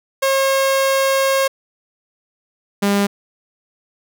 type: tone pair in turn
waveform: sawtooth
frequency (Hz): 540 / 201.2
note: C#5 / G3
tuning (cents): -45 / +45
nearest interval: octave + perfect fourth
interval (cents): 1710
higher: first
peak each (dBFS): -10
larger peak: neither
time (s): 0.22-1.48 / 2.82-3.07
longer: first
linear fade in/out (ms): 10
effects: none